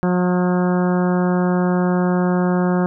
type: harmonic tone with a mistuned harmonic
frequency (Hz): 180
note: F#3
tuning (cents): -47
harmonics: 1 / 2 / 3 / 4 / 5 / 6 / 7 / 8 / 9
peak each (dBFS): -16 / -22 / -26 / -28 / -30 / -32 / -33 / -34 / -35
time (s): 0.03-2.86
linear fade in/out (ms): 0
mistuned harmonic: 8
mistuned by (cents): -18
effects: none